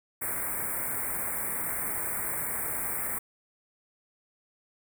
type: band-stop noise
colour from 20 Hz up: white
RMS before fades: -32 dBFS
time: 0.21-3.19 s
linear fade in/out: 10 ms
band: 2300 to 8000 Hz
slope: 96 dB/octave
effects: none